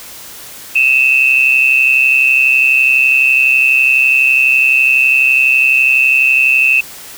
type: tone pair together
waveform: sine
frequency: 2549 / 2681 Hz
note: D#7 / E7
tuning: +41 / +29 cents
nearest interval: minor second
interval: 88 cents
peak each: -10 dBFS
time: 0.75-6.81 s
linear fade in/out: 10 ms
effects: white hiss -32 dBFS RMS until 7.17 s